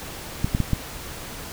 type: clicks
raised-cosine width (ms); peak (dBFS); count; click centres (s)
5; -8; 4; 0.445 / 0.549 / 0.603 / 0.733
effects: pink hiss -36 dBFS RMS until 1.52 s